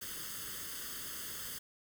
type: noise with comb filter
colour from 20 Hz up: white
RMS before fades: -43 dBFS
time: 0.01-1.59 s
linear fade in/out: 10 ms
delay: 0.62 ms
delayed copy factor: +0.8
effects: none